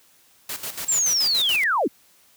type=noise with tremolo; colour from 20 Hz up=white; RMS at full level=-30 dBFS; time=0.49-1.64 s; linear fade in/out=5 ms; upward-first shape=square; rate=7 Hz; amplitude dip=70%
type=linear sweep; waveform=sine; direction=down; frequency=7600 to 196.3 Hz; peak=-18 dBFS; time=0.88-1.88 s; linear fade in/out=10 ms
effects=white hiss -57 dBFS RMS until 2.36 s + high-pass 60 Hz 12 dB/octave